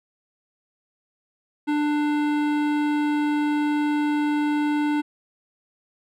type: tone with hard clipping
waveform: sine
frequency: 296.5 Hz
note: D4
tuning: 17 cents sharp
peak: -22 dBFS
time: 1.67-5.02 s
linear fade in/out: 20 ms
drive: 16 dB
effects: none